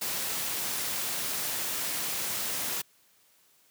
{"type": "noise", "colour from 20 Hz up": "white", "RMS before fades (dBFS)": -32, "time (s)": [0.01, 2.82], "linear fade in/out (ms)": 10, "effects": ["white hiss -64 dBFS RMS until 3.7 s", "high-pass 100 Hz 12 dB/octave"]}